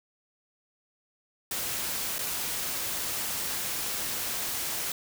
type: noise with dropouts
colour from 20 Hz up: white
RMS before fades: -32 dBFS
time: 1.51-4.92 s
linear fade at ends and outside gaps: 2 ms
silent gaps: 2.184-2.19 s
effects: none